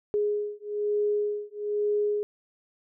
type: beating tone pair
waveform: sine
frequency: 415.3 / 416.4 Hz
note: G#4 / G#4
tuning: 0 / +5 cents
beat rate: 1.1 Hz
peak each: -28 dBFS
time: 0.14-2.23 s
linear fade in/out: 0 ms
effects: none